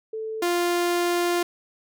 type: tone pair in turn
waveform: sine / sawtooth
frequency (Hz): 440 / 349.2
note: A4 / F4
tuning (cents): 0 / 0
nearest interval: major third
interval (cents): 400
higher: first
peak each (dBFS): -28 / -17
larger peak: second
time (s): 0.13-0.42 / 0.42-1.43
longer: second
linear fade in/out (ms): 5
effects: none